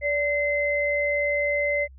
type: tone pair together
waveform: sine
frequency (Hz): 578.7 / 2061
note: D5 / C7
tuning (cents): -26 / -27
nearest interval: octave + minor seventh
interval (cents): 2199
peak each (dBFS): -24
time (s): 0.01-1.88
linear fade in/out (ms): 50
effects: added 66 Hz sine -44 dBFS peak until 1.98 s